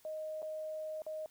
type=tone with dropouts; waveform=sine; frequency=623 Hz; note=D#5; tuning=2 cents sharp; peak=-38 dBFS; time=0.05-1.26 s; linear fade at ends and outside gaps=1 ms; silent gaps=0.42-0.427 / 1.02-1.065 s; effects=white hiss -66 dBFS RMS until 1.3 s